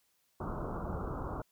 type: low-pass noise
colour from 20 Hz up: pink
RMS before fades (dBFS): -38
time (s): 0.4-1.42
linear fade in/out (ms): 5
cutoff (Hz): 1400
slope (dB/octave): 96
effects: white hiss -74 dBFS RMS until 1.51 s